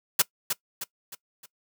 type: noise with echo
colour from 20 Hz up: white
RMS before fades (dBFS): -19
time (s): 0.19-0.22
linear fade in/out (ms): 5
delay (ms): 310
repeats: 4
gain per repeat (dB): -7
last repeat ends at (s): 1.46
effects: noise-tail reverb RT60 0.1 s tail -21 dB re dry + high-pass 150 Hz 12 dB/octave